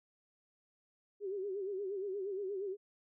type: tone with vibrato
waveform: sine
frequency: 392 Hz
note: G4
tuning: in tune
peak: -36 dBFS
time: 1.2-2.77 s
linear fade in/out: 50 ms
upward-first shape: sine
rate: 8.5 Hz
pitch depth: 97 cents each way
effects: none